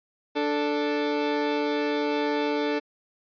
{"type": "tone pair together", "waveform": "30% pulse", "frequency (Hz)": [293.7, 440], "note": ["D4", "A4"], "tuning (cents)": [0, 0], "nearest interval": "perfect fifth", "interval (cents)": 700, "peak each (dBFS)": -24, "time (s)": [0.35, 2.8], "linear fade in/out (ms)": 20, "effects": ["resampled to 11025 Hz"]}